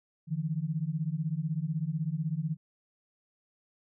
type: beating tone pair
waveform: sine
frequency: 149.7 / 165.7 Hz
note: D3 / E3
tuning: +33 / +9 cents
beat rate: 16 Hz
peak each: -32 / -32 dBFS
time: 0.27-2.57 s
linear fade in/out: 50 ms
effects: none